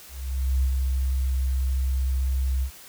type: tone with ADSR envelope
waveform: sine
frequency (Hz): 65.41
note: C2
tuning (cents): 0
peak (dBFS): -18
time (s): 0.08-2.71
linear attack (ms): 550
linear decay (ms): 69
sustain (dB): -3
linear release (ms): 85
effects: white hiss -46 dBFS RMS until 2.88 s